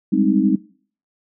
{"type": "chord", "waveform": "sine", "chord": "Ab major seventh", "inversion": "third", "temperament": "equal", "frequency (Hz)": [196, 207.7, 261.6, 311.1], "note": ["G3", "Ab3", "C4", "Eb4"], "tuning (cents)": [0, 0, 0, 0], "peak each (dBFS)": -19, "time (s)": [0.12, 0.56], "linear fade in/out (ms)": 10, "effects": ["noise-tail reverb RT60 0.5 s tail -22 dB re dry"]}